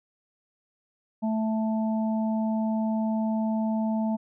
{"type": "harmonic tone", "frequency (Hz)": 220, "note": "A3", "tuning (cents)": 0, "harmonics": [1, 3, 4], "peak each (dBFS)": [-24, -34, -36], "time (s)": [1.22, 4.17], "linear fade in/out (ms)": 20, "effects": []}